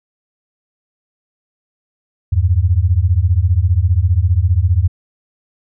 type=beating tone pair; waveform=sine; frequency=81.8 / 96.8 Hz; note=E2 / G2; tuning=-13 / -21 cents; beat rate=15 Hz; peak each=-13 / -13 dBFS; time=2.32-4.88 s; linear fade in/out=10 ms; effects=none